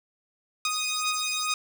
10% pulse beating tone pair, 1244.5 / 1246.8 Hz, D#6 / D#6, 0 / +3 cents, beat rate 2.3 Hz, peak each -20 / -22 dBFS, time 0.65-1.54 s, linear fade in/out 2 ms, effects none

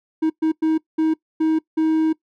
triangle tone bursts at uneven times, 317.1 Hz, D#4, 33 cents sharp, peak -13 dBFS, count 6, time 0.22-0.3 / 0.42-0.52 / 0.62-0.78 / 0.98-1.14 / 1.4-1.59 / 1.77-2.13 s, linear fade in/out 10 ms, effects noise-tail reverb RT60 0.1 s tail -21 dB re dry

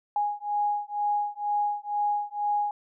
sine beating tone pair, 826 / 828.1 Hz, G#5 / G#5, -10 / -5 cents, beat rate 2.1 Hz, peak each -28 dBFS, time 0.16-2.71 s, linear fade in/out 2 ms, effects none

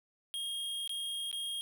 square tone with dropouts, 3247 Hz, G#7, 40 cents flat, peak -36 dBFS, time 0.34-1.61 s, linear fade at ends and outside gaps 0 ms, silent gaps 0.876-0.894 / 1.314-1.328 s, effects none

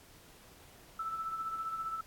sine tone with tremolo, 1318.5 Hz, E6, in tune, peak -33 dBFS, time 0.99-2.01 s, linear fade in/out 5 ms, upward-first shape sine, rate 15 Hz, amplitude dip 50%, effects pink hiss -58 dBFS RMS until 2.06 s + AAC 64 kbps

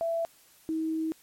sine tone pair in turn, 666 / 319.3 Hz, E5 / D#4, +18 / +45 cents, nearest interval octave + minor second, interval 1273 cents, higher first, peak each -26 / -27 dBFS, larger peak first, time 0.01-0.25 / 0.69-1.12 s, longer second, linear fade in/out 0 ms, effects white hiss -59 dBFS RMS until 1.22 s + MP3 64 kbps

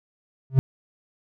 triangle tone with exponential growth, 132.7 Hz, C3, 25 cents sharp, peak -6 dBFS, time 0.5-0.59 s, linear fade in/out 0 ms, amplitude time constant 19 ms, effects none

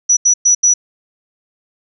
sine tone bursts at uneven times, 5890 Hz, F#8, 9 cents flat, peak -7 dBFS, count 4, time 0.09-0.17 / 0.25-0.34 / 0.45-0.55 / 0.63-0.74 s, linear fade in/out 10 ms, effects none

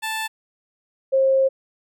15% pulse / sine tone pair in turn, 880 / 534.2 Hz, A5 / C5, 0 / +36 cents, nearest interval major sixth, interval 864 cents, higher first, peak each -18 / -14 dBFS, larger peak second, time 0.02-0.28 / 1.12-1.49 s, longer second, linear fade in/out 20 ms, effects none

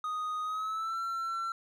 triangle tone with pitch glide, 1244.5 to 1349.3 Hz, D#6 to E6, 0 to +40 cents, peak -30 dBFS, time 0.04-1.52 s, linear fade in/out 2 ms, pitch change +140 cents, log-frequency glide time 0.43-0.98 s, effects none

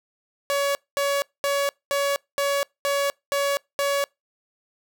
sawtooth tone bursts, 563 Hz, C#5, 27 cents sharp, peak -17 dBFS, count 8, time 0.5-4.04 s, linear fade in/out 0 ms, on 250 ms, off 220 ms, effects noise-tail reverb RT60 0.2 s tail -26 dB re dry

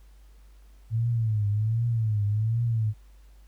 sine tone with vibrato, 110 Hz, A2, in tune, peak -22 dBFS, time 0.9-2.94 s, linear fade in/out 50 ms, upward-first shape triangle, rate 1.3 Hz, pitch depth 140 cents each way, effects added 50 Hz sine -49 dBFS peak until 3.47 s + pink hiss -65 dBFS RMS until 3.47 s

